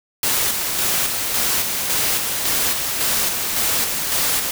white noise with tremolo, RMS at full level -19 dBFS, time 0.23-4.51 s, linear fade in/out 2 ms, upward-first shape square, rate 1.8 Hz, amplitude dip 35%, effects none

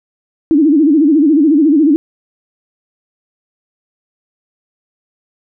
sine tone with vibrato, 301.1 Hz, D4, 43 cents sharp, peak -6 dBFS, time 0.51-1.96 s, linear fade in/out 0 ms, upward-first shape sine, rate 14 Hz, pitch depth 160 cents each way, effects none

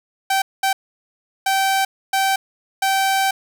sawtooth tone bursts at uneven times, 775 Hz, G5, 20 cents flat, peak -12 dBFS, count 5, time 0.3-0.42 / 0.63-0.73 / 1.46-1.85 / 2.13-2.36 / 2.82-3.31 s, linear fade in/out 5 ms, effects none

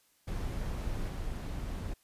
brown noise with level steps, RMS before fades -35 / -37 dBFS, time 0.27-1.94 s, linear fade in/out 10 ms, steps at 1.08 s, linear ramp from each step 20 ms, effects white hiss -69 dBFS RMS until 2.03 s + resampled to 32000 Hz

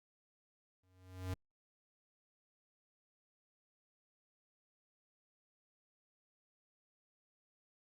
square tone with exponential growth, 92.5 Hz, F#2, in tune, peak -36 dBFS, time 0.83-1.34 s, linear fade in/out 5 ms, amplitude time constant 110 ms, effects Opus 48 kbps

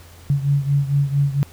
sine beating tone pair, 140 / 144.4 Hz, C#3 / D3, +18 / -29 cents, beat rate 4.4 Hz, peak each -17 / -21 dBFS, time 0.3-1.43 s, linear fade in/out 0 ms, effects added 85 Hz sine -43 dBFS peak until 1.52 s + pink hiss -47 dBFS RMS until 1.52 s

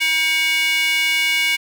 square tone with high-pass filter, 319.3 Hz, D#4, 45 cents sharp, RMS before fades -18 dBFS, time 0-1.57 s, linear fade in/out 20 ms, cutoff 2400 Hz, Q 6, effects none

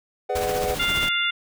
triangle chord, G# half-diminished seventh, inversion none, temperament just, 415.3 / 498.4 / 598 / 747.5 Hz, G#4 / B4 / D5 / F#5, 0 / +16 / +31 / +17 cents, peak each -27 / -25 / -29 / -25 dBFS, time 0.29-0.75 s, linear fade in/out 10 ms
pink noise with tremolo, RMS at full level -28 dBFS, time 0.35-1.09 s, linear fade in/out 5 ms, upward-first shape triangle, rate 15 Hz, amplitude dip 55%
harmonic tone, 698.5 Hz, F5, in tune, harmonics 2 / 3 / 4 / 5, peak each -26 / -26 / -26 / -26 dBFS, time 0.79-1.31 s, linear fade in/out 10 ms
effects none

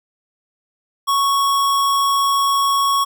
square tone, 1108.7 Hz, C#6, in tune, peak -15 dBFS, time 1.07-3.05 s, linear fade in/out 20 ms, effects none

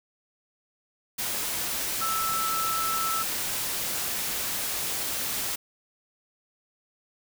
sine tone in noise, 1318.5 Hz, E6, in tune, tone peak -27 dBFS, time 2.01-3.23 s, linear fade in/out 10 ms, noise white, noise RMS -30 dBFS, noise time 1.18-5.56 s, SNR 0 dB, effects none

